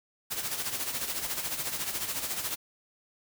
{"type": "noise with tremolo", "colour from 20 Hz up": "white", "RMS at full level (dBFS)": -31, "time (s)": [0.3, 2.56], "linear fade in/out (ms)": 20, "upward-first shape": "sine", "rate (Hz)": 14, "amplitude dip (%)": 60, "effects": []}